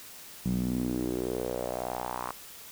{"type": "tone with band-pass filter sweep", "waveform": "sawtooth", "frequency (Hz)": 61.7, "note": "B1", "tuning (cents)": -1, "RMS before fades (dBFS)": -32, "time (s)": [0.45, 2.32], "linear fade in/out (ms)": 10, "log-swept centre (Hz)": [180, 1100], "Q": 3.7, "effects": ["white hiss -47 dBFS RMS until 2.71 s"]}